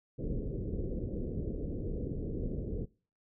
pink low-pass noise, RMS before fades -36 dBFS, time 0.18-2.86 s, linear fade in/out 20 ms, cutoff 500 Hz, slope 48 dB/octave, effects noise-tail reverb RT60 0.4 s tail -24 dB re dry

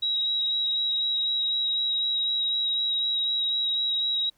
sine tone with vibrato, 3840 Hz, B7, 49 cents flat, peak -23 dBFS, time 0.02-4.3 s, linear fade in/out 10 ms, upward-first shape square, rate 4 Hz, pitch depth 9 cents each way, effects pink hiss -67 dBFS RMS until 4.37 s

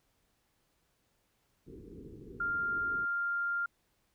white low-pass noise, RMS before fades -49 dBFS, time 1.66-3.06 s, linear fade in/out 20 ms, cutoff 460 Hz, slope 96 dB/octave
sine tone, 1396.9 Hz, F6, in tune, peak -30 dBFS, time 2.4-3.66 s, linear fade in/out 5 ms
effects pink hiss -75 dBFS RMS until 4.14 s

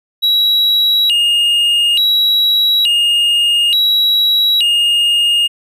triangle tone with vibrato, 3322 Hz, G#7, in tune, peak -8 dBFS, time 0.22-5.48 s, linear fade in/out 20 ms, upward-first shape square, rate 0.57 Hz, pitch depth 270 cents each way, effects none

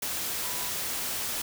sine tone in noise, 987.8 Hz, B5, in tune, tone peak -43 dBFS, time 0.44-0.7 s, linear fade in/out 5 ms, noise white, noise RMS -32 dBFS, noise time 0.02-1.42 s, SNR -14 dB, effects none

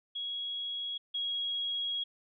sine tone pair in turn, 3322 / 3305 Hz, G#7 / G#7, 0 / -9 cents, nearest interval unison, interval 9 cents, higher first, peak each -34 / -31 dBFS, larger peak second, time 0.15-0.98 / 1.14-2.04 s, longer second, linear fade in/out 10 ms, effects none

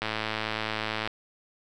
click train, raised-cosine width 0.3 ms, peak -13 dBFS, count 116, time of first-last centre 0.02-1.075 s, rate 109 Hz, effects none

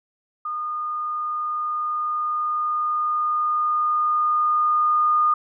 sine tone with level ramp, 1222 Hz, D#6, 32 cents flat, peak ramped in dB -25 to -15 dBFS, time 0.45-5.34 s, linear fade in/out 5 ms, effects none

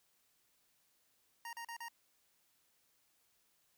25% pulse tone bursts, 932.3 Hz, A#5, in tune, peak -40 dBFS, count 4, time 1.45-1.884 s, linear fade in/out 2 ms, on 80 ms, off 38 ms, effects white hiss -75 dBFS RMS until 3.77 s

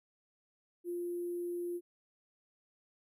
sine tone with sample-and-hold, 349.2 Hz, F4, in tune, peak -35 dBFS, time 0.84-1.81 s, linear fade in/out 50 ms, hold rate 11025 Hz, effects none

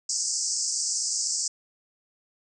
white band-pass noise, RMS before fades -28 dBFS, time 0.09-1.48 s, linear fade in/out 5 ms, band 4800 to 8200 Hz, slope 96 dB/octave, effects none

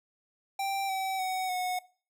square tone with pitch steps, 784 / 766.1 / 748.6 / 731.5 Hz, G5 / G5 / F#5 / F#5, 0 / -40 / +20 / -20 cents, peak -30 dBFS, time 0.59-1.79 s, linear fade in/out 5 ms, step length 300 ms, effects noise-tail reverb RT60 0.4 s tail -20 dB re dry

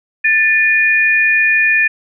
sine tone pair together, 1770 / 2444 Hz, A6 / D#7, +10 / -32 cents, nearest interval tritone, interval 558 cents, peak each -12 dBFS, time 0.24-1.88 s, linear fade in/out 10 ms, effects none

